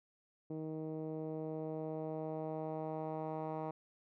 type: tone with low-pass filter sweep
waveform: 10% pulse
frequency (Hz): 157.2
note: D#3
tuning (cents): +18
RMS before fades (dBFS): -41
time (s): 0.5-3.71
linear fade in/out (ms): 5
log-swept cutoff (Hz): 380 to 970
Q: 1.5
effects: none